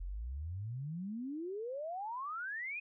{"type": "exponential sweep", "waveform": "sine", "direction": "up", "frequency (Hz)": [41.2, 2541], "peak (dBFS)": -38, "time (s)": [0, 2.8], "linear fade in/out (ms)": 10, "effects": []}